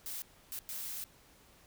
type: noise bursts at uneven times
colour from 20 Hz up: blue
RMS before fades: -41 dBFS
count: 3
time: 0.06-0.22 / 0.52-0.59 / 0.69-1.04 s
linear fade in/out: 0 ms
effects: pink hiss -62 dBFS RMS until 1.66 s